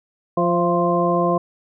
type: harmonic tone with a mistuned harmonic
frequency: 174.61 Hz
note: F3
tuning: in tune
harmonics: 1 / 2 / 3 / 4 / 6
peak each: -22 / -22 / -22 / -22 / -22 dBFS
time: 0.37-1.38 s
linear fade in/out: 5 ms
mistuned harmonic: 4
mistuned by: -32 cents
effects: none